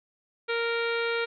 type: harmonic tone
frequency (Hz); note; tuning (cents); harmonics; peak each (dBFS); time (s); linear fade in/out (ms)
465.2; A#4; -4; 1 / 2 / 3 / 4 / 5 / 6 / 7 / 8 / 9; -28 / -39 / -32 / -38 / -34 / -42 / -42 / -42 / -44; 0.48-1.26; 20
effects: none